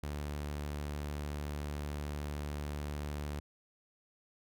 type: tone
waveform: sawtooth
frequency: 73.42 Hz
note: D2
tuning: in tune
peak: -33 dBFS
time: 0.03-3.4 s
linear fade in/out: 5 ms
effects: none